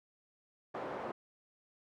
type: band-pass noise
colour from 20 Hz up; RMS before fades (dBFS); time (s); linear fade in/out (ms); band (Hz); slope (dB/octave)
pink; -41; 0.74-1.12; 10; 340 to 1000; 12
effects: none